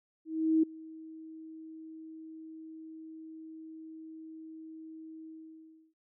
sine tone with ADSR envelope, 319 Hz, D#4, 43 cents sharp, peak -21 dBFS, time 0.25-5.94 s, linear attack 380 ms, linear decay 7 ms, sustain -23 dB, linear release 670 ms, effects none

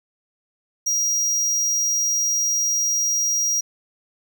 square tone, 5720 Hz, F8, 41 cents sharp, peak -19 dBFS, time 0.86-3.61 s, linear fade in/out 10 ms, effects none

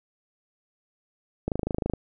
click train, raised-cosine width 2 ms, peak -13 dBFS, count 13, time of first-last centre 1.48-1.936 s, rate 26.3 Hz, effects none

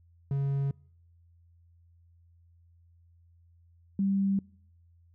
triangle / sine tone pair in turn, 138.59 / 196 Hz, C#3 / G3, 0 / 0 cents, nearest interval tritone, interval 600 cents, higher second, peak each -24 dBFS, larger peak neither, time 0.31-0.71 / 3.99-4.39 s, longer neither, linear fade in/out 2 ms, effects noise-tail reverb RT60 0.7 s tail -26 dB re dry + added 85 Hz sine -58 dBFS peak until 5.14 s

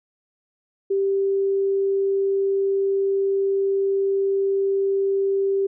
sine tone, 392 Hz, G4, in tune, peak -18 dBFS, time 0.9-5.67 s, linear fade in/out 10 ms, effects none

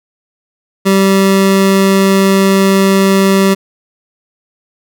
25% pulse tone, 194 Hz, G3, 18 cents flat, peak -3 dBFS, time 0.85-3.55 s, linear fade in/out 20 ms, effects none

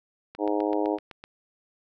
click train, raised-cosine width 0.3 ms, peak -25 dBFS, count 8, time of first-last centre 0.35-1.239 s, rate 7.87 Hz
harmonic tone, 103.83 Hz, G#2, in tune, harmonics 3 / 4 / 5 / 6 / 7 / 8 / 9, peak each -27 / -29 / -31 / -33 / -34 / -35 / -36 dBFS, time 0.38-0.99 s, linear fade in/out 50 ms
effects none

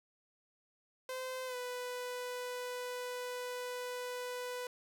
sawtooth tone with pitch glide, 515 to 495.7 Hz, C5 to B4, -28 to +6 cents, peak -35 dBFS, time 1.09-4.67 s, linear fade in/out 2 ms, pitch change -66 cents, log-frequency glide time 1.46-1.56 s, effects none

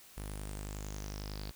sawtooth tone with low-pass filter sweep, 51 Hz, G#1, 31 cents flat, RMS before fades -42 dBFS, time 0.17-1.51 s, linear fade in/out 0 ms, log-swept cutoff 11000 to 4400 Hz, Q 8.3, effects white hiss -57 dBFS RMS until 1.55 s

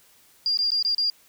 sine tone with dropouts, 4804 Hz, D8, 38 cents sharp, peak -20 dBFS, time 0.46-1.1 s, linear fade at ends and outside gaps 1 ms, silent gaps 0.573-0.589 / 0.705-0.718 / 0.826-0.849 / 0.948-0.981 s, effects white hiss -57 dBFS RMS until 1.28 s

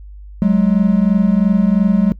triangle tone pair together, 187.09 / 210 Hz, F#3 / G#3, +19 / +19 cents, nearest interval major second, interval 200 cents, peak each -11 dBFS, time 0.42-2.12 s, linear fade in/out 0 ms, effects noise-tail reverb RT60 0.1 s tail -22 dB re dry + added 50 Hz sine -32 dBFS peak until 2.19 s

